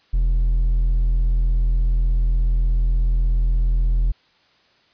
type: tone with hard clipping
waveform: sine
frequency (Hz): 41.71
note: E1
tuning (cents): +21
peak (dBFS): -16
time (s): 0.13-4.12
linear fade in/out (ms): 10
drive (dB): 3
effects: white hiss -58 dBFS RMS until 4.93 s + resampled to 11025 Hz